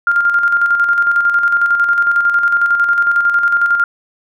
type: tone with tremolo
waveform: sine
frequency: 1400 Hz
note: F6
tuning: 4 cents sharp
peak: -8 dBFS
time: 0.07-3.84 s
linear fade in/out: 2 ms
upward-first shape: square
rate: 11 Hz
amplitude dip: 45%
effects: none